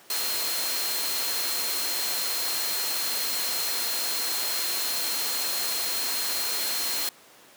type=tone in noise; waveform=sine; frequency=4200 Hz; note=C8; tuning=6 cents sharp; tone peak=-31 dBFS; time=0.1-7.09 s; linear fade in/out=2 ms; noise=white; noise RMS=-29 dBFS; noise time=0.1-7.09 s; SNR=-5 dB; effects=pink hiss -52 dBFS RMS until 7.56 s + high-pass 300 Hz 12 dB/octave